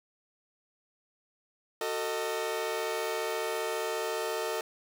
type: chord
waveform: sawtooth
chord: D# diminished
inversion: first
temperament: just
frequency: 373.4 / 448 / 622.3 Hz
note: F#4 / A4 / D#5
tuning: +16 / +31 / 0 cents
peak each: -34 / -29 / -32 dBFS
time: 1.81-4.61 s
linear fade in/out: 2 ms
effects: none